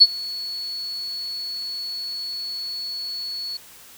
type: tone with ADSR envelope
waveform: sine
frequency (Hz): 4400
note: C#8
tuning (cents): -14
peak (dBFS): -4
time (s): 0-3.57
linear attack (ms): 19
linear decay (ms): 42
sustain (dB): -23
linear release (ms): 3
effects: white hiss -46 dBFS RMS until 3.97 s